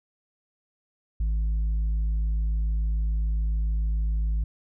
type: tone with tanh clipping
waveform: triangle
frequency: 53.5 Hz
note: A1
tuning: 48 cents flat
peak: -23 dBFS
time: 1.2-4.44 s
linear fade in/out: 5 ms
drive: 8 dB
effects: none